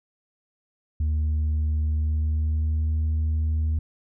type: tone with pitch glide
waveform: sine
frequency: 76.7 to 78.27 Hz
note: D#2 to D#2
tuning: -24 to +11 cents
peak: -18 dBFS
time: 1-3.79 s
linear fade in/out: 5 ms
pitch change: +35 cents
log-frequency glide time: 1.84-2.98 s
effects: tanh soft clip ceiling -20 dBFS